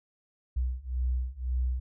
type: beating tone pair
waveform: sine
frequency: 61.74 / 63.64 Hz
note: B1 / C2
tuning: 0 / -47 cents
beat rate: 1.9 Hz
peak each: -31 / -30 dBFS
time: 0.56-1.8 s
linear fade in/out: 10 ms
effects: none